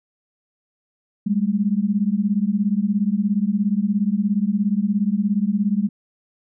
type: beating tone pair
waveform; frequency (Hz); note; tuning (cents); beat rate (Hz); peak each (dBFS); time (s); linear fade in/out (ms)
sine; 196 / 213; G3 / G#3; 0 / +44; 17; -20; 1.26-5.89; 10
effects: none